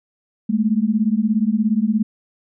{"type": "beating tone pair", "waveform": "sine", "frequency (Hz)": [207.7, 224.7], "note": ["G#3", "A3"], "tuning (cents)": [0, 37], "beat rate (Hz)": 17, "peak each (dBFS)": -18, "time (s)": [0.49, 2.03], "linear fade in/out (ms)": 10, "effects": []}